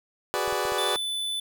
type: chord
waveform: 20% pulse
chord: G# half-diminished seventh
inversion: third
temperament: equal with one note detuned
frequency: 373.4 / 415.3 / 493.9 / 587.3 Hz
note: F#4 / G#4 / B4 / D5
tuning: +16 / 0 / 0 / 0 cents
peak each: -26 dBFS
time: 0.34-0.96 s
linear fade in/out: 0 ms
type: clicks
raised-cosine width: 5 ms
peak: -33 dBFS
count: 4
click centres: 0.478 / 0.526 / 0.653 / 0.721 s
type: tone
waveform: square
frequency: 3497 Hz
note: A7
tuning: 11 cents flat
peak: -28 dBFS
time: 0.78-1.4 s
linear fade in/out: 5 ms
effects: none